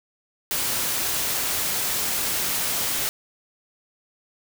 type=noise; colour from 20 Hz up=white; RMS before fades=-25 dBFS; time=0.51-3.09 s; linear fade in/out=0 ms; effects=none